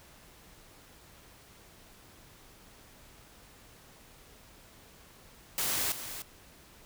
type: noise with echo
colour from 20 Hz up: white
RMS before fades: -31 dBFS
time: 5.58-5.92 s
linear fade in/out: 0 ms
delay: 300 ms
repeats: 1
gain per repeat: -10 dB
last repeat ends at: 6.22 s
effects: pink hiss -56 dBFS RMS until 6.85 s